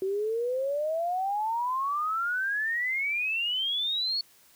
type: exponential sweep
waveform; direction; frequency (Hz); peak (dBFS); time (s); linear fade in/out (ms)
sine; up; 375.3 to 4435; -26; 0.02-4.21; 2
effects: white hiss -59 dBFS RMS until 4.55 s